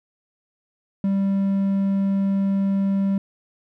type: tone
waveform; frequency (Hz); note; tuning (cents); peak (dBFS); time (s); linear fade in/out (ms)
triangle; 196; G3; 0; -16; 1.04-3.18; 2
effects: none